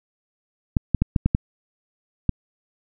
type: clicks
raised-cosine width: 5 ms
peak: -5 dBFS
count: 7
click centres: 0.768 / 0.947 / 1.02 / 1.162 / 1.26 / 1.349 / 2.293 s
effects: none